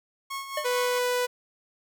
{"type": "tone with tremolo", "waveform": "sawtooth", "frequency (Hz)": 1094, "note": "C#6", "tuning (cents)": -23, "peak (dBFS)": -27, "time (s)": [0.3, 0.99], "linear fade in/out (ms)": 10, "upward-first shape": "sine", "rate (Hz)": 4.5, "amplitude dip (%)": 60}
{"type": "tone with exponential decay", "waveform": "square", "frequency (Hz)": 602, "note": "D5", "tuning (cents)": 43, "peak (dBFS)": -25, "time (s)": [0.57, 0.73], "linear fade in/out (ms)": 5, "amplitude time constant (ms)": 34}
{"type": "tone", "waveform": "sawtooth", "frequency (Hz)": 494.5, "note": "B4", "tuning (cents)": 2, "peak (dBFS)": -20, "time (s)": [0.64, 1.27], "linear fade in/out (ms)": 20}
{"effects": []}